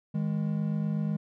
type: tone pair together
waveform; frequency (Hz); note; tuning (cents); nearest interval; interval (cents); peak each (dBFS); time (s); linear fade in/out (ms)
triangle; 157.85 / 206; D#3 / G#3; +25 / -14; perfect fourth; 461; -27 / -28; 0.14-1.17; 10
effects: none